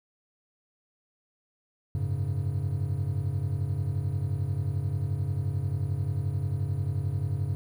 triangle chord, F# suspended second, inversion none, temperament equal, 92.5 / 103.83 / 138.59 Hz, F#2 / G#2 / C#3, 0 / 0 / 0 cents, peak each -29 dBFS, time 1.95-7.55 s, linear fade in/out 0 ms, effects 10-bit

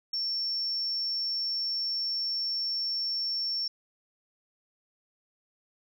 sine tone, 5440 Hz, F8, 46 cents flat, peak -27 dBFS, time 0.13-3.68 s, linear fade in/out 5 ms, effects tanh soft clip ceiling -24 dBFS

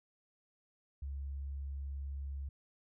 sine tone, 69.3 Hz, C#2, in tune, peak -38 dBFS, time 1.02-2.49 s, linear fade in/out 5 ms, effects none

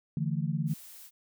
sine chord, D suspended second, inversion none, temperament just, 146.83 / 165.19 / 220.2 Hz, D3 / E3 / A3, 0 / +4 / +2 cents, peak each -31 / -31 / -36 dBFS, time 0.17-0.74 s, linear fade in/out 2 ms
blue noise, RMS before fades -49 dBFS, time 0.66-1.11 s, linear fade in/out 50 ms
effects none

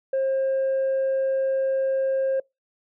sine tone, 534 Hz, C5, 35 cents sharp, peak -18 dBFS, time 0.13-2.4 s, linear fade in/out 5 ms, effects noise-tail reverb RT60 0.2 s tail -26 dB re dry + tanh soft clip ceiling -19 dBFS

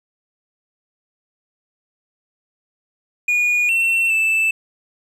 triangle tone with pitch steps, 2445 / 2704 / 2641 Hz, D#7 / E7 / E7, -31 / +43 / +3 cents, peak -13 dBFS, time 3.28-4.51 s, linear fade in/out 5 ms, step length 410 ms, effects none

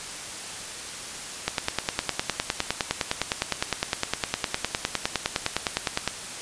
click train, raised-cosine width 0.2 ms, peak -5 dBFS, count 46, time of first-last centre 1.48-6.077 s, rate 9.79 Hz, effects white hiss -36 dBFS RMS until 6.41 s + resampled to 22050 Hz

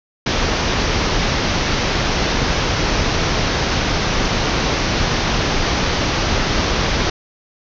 pink low-pass noise, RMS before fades -18 dBFS, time 0.26-7.1 s, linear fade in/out 5 ms, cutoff 6200 Hz, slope 96 dB/octave, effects none

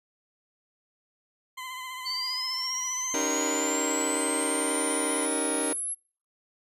20% pulse tone with vibrato, 1025 Hz, C6, 36 cents flat, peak -31 dBFS, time 1.57-5.26 s, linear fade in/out 10 ms, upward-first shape triangle, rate 15 Hz, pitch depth 44 cents each way
sine linear sweep, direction up, 4461 to 11110 Hz, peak -29 dBFS, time 2.05-5.95 s, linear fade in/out 20 ms
30% pulse chord, Eb dominant seventh, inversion third, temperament just, 280 / 311.1 / 388.9 / 466.7 Hz, Db4 / Eb4 / G4 / Bb4, +18 / 0 / -14 / +2 cents, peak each -30 / -30 / -34 / -30 dBFS, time 3.14-5.73 s, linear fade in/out 2 ms
effects noise-tail reverb RT60 0.4 s tail -25 dB re dry + resampled to 32000 Hz

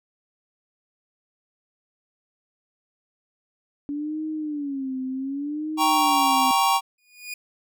sine tone with vibrato, 284.6 Hz, C#4, 46 cents sharp, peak -26 dBFS, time 3.89-6.51 s, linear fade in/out 0 ms, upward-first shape sine, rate 0.66 Hz, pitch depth 160 cents each way
square chord, G diminished, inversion none, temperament equal, 784 / 932.3 / 1108.7 Hz, G5 / Bb5 / Db6, 0 / 0 / 0 cents, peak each -23 dBFS, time 5.77-6.81 s, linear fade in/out 50 ms
sawtooth tone with exponential growth, 2454 Hz, D#7, 25 cents flat, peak -26 dBFS, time 6.98-7.34 s, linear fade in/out 5 ms, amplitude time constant 77 ms
effects none

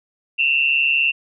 sine tone with amplitude modulation, 2714 Hz, E7, 50 cents sharp, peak -11 dBFS, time 0.38-1.12 s, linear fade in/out 20 ms, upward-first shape sine, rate 140 Hz, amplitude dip 80%, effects none

